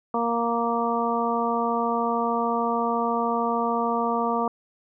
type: harmonic tone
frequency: 233.6 Hz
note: A#3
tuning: 4 cents sharp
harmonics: 1 / 2 / 3 / 4 / 5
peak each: -28 / -28 / -28 / -28 / -28 dBFS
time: 0.14-4.48 s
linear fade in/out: 2 ms
effects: none